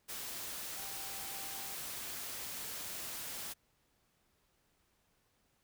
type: tone in noise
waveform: sine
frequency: 784 Hz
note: G5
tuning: in tune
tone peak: -53 dBFS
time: 0.76-1.75 s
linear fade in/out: 20 ms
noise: white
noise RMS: -43 dBFS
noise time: 0.08-3.54 s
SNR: -13 dB
effects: pink hiss -75 dBFS RMS until 5.63 s